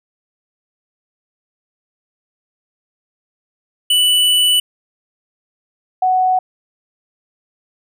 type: tone pair in turn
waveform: square / sine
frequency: 2971 / 742.8 Hz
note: F#7 / F#5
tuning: +6 / +7 cents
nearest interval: 2 octaves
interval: 2399 cents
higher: first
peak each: -11 dBFS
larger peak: neither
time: 3.9-4.6 / 6.02-6.39 s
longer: first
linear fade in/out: 5 ms
effects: none